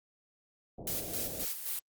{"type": "low-pass noise", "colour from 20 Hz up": "white", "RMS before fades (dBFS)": -44, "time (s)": [0.78, 1.45], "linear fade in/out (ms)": 2, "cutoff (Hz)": 690, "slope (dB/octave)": 48}
{"type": "noise with tremolo", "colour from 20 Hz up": "blue", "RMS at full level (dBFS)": -35, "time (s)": [0.87, 1.79], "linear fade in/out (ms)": 2, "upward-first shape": "square", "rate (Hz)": 3.8, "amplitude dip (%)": 50}
{"effects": ["Opus 32 kbps"]}